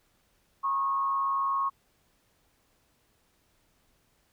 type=tone with frequency modulation; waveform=sine; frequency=1093 Hz; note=C#6; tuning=25 cents flat; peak=-25 dBFS; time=0.63-1.7 s; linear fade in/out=20 ms; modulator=146 Hz; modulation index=0.4; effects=pink hiss -69 dBFS RMS until 4.32 s